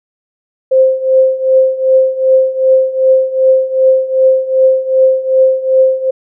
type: tone with tremolo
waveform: sine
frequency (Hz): 524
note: C5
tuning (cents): +2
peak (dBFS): -3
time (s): 0.71-6.11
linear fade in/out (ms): 10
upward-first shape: triangle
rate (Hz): 2.6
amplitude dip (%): 85
effects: none